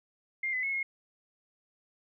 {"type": "tone with pitch steps", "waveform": "sine", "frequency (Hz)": [2113, 2017, 2184, 2155], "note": ["C7", "B6", "C#7", "C#7"], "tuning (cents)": [16, 36, -26, -49], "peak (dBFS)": -29, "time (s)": [0.43, 0.83], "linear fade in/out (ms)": 5, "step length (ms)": 100, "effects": []}